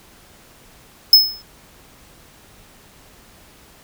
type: tone with exponential decay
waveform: square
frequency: 5190 Hz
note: E8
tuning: 28 cents flat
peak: -3 dBFS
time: 1.13-1.42 s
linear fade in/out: 2 ms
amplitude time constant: 62 ms
effects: pink hiss -48 dBFS RMS until 3.83 s